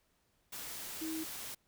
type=tone in noise; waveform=sine; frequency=319.6 Hz; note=D#4; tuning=47 cents sharp; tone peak=-37 dBFS; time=1.01-1.24 s; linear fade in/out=10 ms; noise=white; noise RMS=-44 dBFS; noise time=0.52-1.55 s; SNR=+4 dB; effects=pink hiss -75 dBFS RMS until 1.67 s

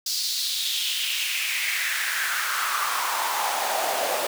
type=noise with high-pass filter sweep; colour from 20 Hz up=pink; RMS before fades=-26 dBFS; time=0.06-4.27 s; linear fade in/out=5 ms; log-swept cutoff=4900 to 560 Hz; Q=3.7; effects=none

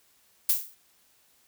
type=noise with exponential decay; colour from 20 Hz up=violet; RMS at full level=-19 dBFS; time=0.49-0.75 s; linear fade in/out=5 ms; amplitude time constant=56 ms; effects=white hiss -64 dBFS RMS until 1.47 s

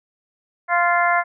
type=harmonic tone; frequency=347.8 Hz; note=F4; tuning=7 cents flat; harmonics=2 / 3 / 4 / 5 / 6; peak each=-19 / -21 / -22 / -23 / -24 dBFS; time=0.68-1.24 s; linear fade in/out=50 ms; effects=none

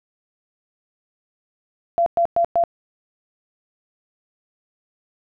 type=tone bursts; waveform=sine; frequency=683 Hz; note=F5; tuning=39 cents flat; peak=-14 dBFS; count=4; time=1.98-2.638 s; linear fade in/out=0 ms; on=82 ms; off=110 ms; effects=none

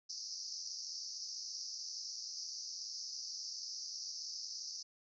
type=band-pass noise; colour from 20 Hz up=pink; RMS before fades=-45 dBFS; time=0.09-4.83 s; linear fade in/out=10 ms; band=4700 to 6000 Hz; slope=96 dB/octave; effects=none

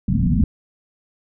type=low-pass noise; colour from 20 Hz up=white; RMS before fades=-17 dBFS; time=0.08-0.44 s; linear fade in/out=2 ms; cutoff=250 Hz; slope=96 dB/octave; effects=none

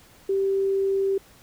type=tone; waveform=sine; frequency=390 Hz; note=G4; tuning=9 cents flat; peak=-20 dBFS; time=0.29-1.18 s; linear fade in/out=5 ms; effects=pink hiss -53 dBFS RMS until 1.42 s

